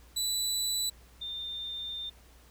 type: tone pair in turn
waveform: 25% pulse / sine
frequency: 3965 / 3608 Hz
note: B7 / A7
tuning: +6 / +43 cents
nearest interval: major second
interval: 163 cents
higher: first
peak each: -25 / -35 dBFS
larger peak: first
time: 0.16-0.9 / 1.21-2.1 s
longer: second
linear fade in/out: 10 ms
effects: added 60 Hz sine -55 dBFS peak until 2.5 s + pink hiss -60 dBFS RMS until 2.5 s